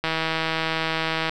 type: click train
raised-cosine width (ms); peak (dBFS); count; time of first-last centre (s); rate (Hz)
0.3; -8; 203; 0.04-1.295; 161
effects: none